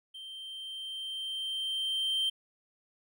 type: tone with level ramp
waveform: triangle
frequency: 3136 Hz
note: G7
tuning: in tune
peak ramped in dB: -41 to -25 dBFS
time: 0.14-2.3 s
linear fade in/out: 10 ms
effects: none